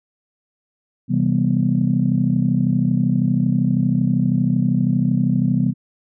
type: chord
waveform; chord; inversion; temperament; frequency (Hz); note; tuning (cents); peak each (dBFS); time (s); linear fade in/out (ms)
sine; C major seventh; none; just; 130.81 / 163.52 / 196.22 / 245.3; C3 / E3 / G3 / B3; 0 / -14 / +2 / -12; -20; 1.08-5.74; 50
effects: tanh soft clip ceiling -5 dBFS